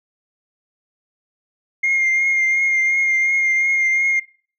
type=tone with vibrato; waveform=sine; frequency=2124 Hz; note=C7; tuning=25 cents sharp; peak=-13 dBFS; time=1.83-4.2 s; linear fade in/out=10 ms; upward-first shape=triangle; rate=2.8 Hz; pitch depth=26 cents each way; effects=noise-tail reverb RT60 0.4 s tail -20 dB re dry + tanh soft clip ceiling -12 dBFS